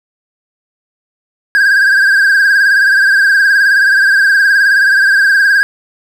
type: tone with vibrato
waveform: triangle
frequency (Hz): 1601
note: G6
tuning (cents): +36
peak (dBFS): -4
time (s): 1.55-5.63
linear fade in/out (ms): 0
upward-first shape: triangle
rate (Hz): 19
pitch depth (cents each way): 81
effects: 7-bit